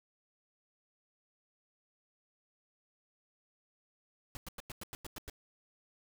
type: noise bursts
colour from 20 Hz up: pink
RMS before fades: -44 dBFS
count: 9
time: 4.35-5.298 s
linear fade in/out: 0 ms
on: 20 ms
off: 96 ms
effects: none